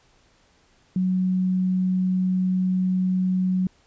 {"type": "tone", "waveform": "sine", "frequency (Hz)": 185, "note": "F#3", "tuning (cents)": 0, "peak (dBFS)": -19, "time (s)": [0.96, 3.67], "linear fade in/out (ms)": 2, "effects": ["pink hiss -60 dBFS RMS until 3.86 s", "resampled to 16000 Hz"]}